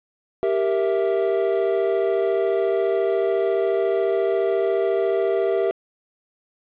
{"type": "chord", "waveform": "triangle", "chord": "E diminished", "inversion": "first", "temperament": "equal", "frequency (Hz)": [392, 466.2, 659.3], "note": ["G4", "Bb4", "E5"], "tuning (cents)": [0, 0, 0], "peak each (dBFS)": [-19, -22, -22], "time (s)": [0.43, 5.71], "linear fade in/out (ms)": 0, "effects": ["resampled to 8000 Hz", "8-bit"]}